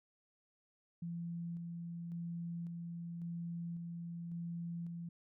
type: tone with tremolo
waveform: sine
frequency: 170 Hz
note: F3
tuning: 46 cents flat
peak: -39 dBFS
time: 1.02-5.09 s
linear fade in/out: 5 ms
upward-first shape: square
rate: 0.91 Hz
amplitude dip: 25%
effects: none